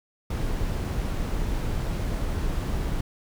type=noise; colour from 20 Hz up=brown; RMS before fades=-27 dBFS; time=0.3-3.01 s; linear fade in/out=5 ms; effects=none